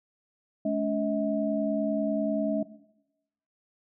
sine tone cluster, 213.5 / 283.8 / 638 Hz, G#3 / C#4 / D#5, +48 / +41 / +43 cents, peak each -29 dBFS, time 0.65-2.63 s, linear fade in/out 5 ms, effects noise-tail reverb RT60 0.9 s tail -17 dB re dry

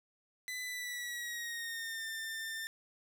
sawtooth tone with pitch glide, 2002 to 1793.9 Hz, B6 to A6, +23 to +33 cents, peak -35 dBFS, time 0.48-2.67 s, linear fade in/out 0 ms, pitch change -190 cents, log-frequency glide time 0.63-2.07 s, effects none

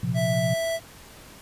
sine chord, Bb suspended second, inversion none, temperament equal, 116.54 / 130.81 / 174.61 Hz, Bb2 / C3 / F3, 0 / 0 / 0 cents, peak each -28 / -27 / -27 dBFS, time 0.03-0.54 s, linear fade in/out 5 ms
square tone, 659.3 Hz, E5, in tune, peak -25 dBFS, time 0.14-0.8 s, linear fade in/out 50 ms
effects pink hiss -47 dBFS RMS until 1.41 s + resampled to 32000 Hz

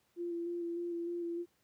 sine tone with vibrato, 343.2 Hz, F4, 30 cents flat, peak -35 dBFS, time 0.16-1.46 s, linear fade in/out 50 ms, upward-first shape square, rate 3.3 Hz, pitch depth 16 cents each way, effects pink hiss -74 dBFS RMS until 1.63 s + high-pass 100 Hz 12 dB/octave

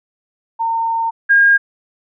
sine tone pair in turn, 912 / 1621 Hz, A#5 / G#6, -38 / -42 cents, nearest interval minor seventh, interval 996 cents, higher second, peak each -15 / -7 dBFS, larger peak second, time 0.59-1.11 / 1.29-1.58 s, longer first, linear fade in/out 20 ms, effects none

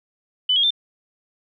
sine tone with pitch steps, 3000 / 3272 / 3568 Hz, F#7 / G#7 / A7, +23 / -26 / +23 cents, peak -15 dBFS, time 0.49-0.706 s, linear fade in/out 5 ms, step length 72 ms, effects none

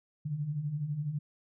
sine beating tone pair, 138.59 / 150.59 Hz, C#3 / D3, 0 / +44 cents, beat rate 12 Hz, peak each -39 / -32 dBFS, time 0.25-1.19 s, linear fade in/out 10 ms, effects none

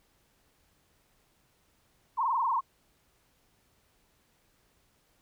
sine tone with frequency modulation, 1000 Hz, B5, 21 cents sharp, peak -25 dBFS, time 2.17-2.61 s, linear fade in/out 20 ms, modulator 21.1 Hz, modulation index 4.6, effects pink hiss -69 dBFS RMS until 5.21 s

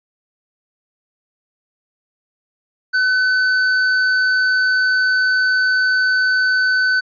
sine tone with tanh clipping, 1511 Hz, F#6, 36 cents sharp, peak -15 dBFS, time 2.93-7.01 s, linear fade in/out 20 ms, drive 14 dB, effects resampled to 11025 Hz

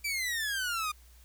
sawtooth exponential sweep, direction down, 2351 to 1206 Hz, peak -27 dBFS, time 0.04-0.92 s, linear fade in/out 10 ms, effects added 60 Hz sine -54 dBFS peak until 1.24 s + white hiss -62 dBFS RMS until 1.24 s

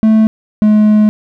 triangle tone pair in turn, 219 / 212.5 Hz, A3 / G#3, -8 / +40 cents, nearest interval minor second, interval 52 cents, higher first, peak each -3 dBFS, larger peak neither, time 0.03-0.27 / 0.62-1.09 s, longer second, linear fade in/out 0 ms, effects none

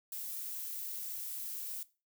violet noise, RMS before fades -41 dBFS, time 0.12-1.83 s, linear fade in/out 2 ms, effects noise-tail reverb RT60 0.3 s tail -18 dB re dry

